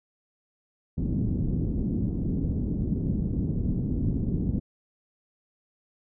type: low-pass noise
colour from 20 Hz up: white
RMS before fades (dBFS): -27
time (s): 0.97-4.6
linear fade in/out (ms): 10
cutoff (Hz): 250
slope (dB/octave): 24
effects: none